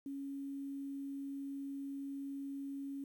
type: tone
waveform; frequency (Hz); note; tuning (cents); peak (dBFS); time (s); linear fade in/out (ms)
sine; 276.7; C#4; -3; -40; 0.06-3.04; 2
effects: 11-bit